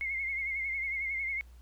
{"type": "tone with vibrato", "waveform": "sine", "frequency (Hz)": 2144, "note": "C7", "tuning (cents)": 42, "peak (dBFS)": -31, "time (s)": [0.01, 1.41], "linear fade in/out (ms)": 0, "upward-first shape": "sine", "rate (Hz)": 11, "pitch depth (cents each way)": 54, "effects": ["added 60 Hz sine -50 dBFS peak until 1.61 s", "pink hiss -66 dBFS RMS until 1.61 s"]}